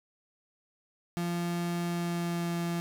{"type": "tone with pitch glide", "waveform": "35% pulse", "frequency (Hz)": [172.7, 170.82], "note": ["F3", "F3"], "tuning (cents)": [-19, -38], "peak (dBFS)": -28, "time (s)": [1.17, 2.8], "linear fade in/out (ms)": 0, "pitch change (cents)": -19, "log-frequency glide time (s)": [1.84, 2.56], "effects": []}